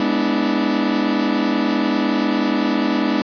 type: chord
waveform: 40% pulse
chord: E dominant seventh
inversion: first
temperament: equal with one note detuned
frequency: 207.7 / 246.9 / 293.7 / 323.8 Hz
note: G#3 / B3 / D4 / E4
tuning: 0 / 0 / 0 / -31 cents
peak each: -22 / -21 / -20 / -23 dBFS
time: 0-3.22 s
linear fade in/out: 2 ms
effects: resampled to 11025 Hz + 7-bit